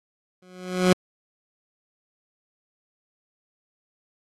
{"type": "tone with exponential growth", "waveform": "20% pulse", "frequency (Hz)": 182.6, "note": "F#3", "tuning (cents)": -23, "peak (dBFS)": -8, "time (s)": [0.42, 0.93], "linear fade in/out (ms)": 5, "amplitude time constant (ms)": 110, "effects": ["low-pass 9000 Hz 12 dB/octave", "AAC 48 kbps"]}